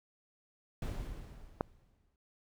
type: noise with exponential decay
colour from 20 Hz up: brown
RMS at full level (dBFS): -35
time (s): 0.82-2.16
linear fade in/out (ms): 2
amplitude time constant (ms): 290
type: click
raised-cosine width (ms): 1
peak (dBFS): -16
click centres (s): 1.609
effects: none